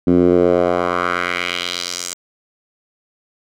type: tone with band-pass filter sweep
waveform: 10% pulse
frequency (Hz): 88.4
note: F2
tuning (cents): +22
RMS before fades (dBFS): -17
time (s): 0.07-2.14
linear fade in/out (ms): 5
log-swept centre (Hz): 250 to 7600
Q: 2
effects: none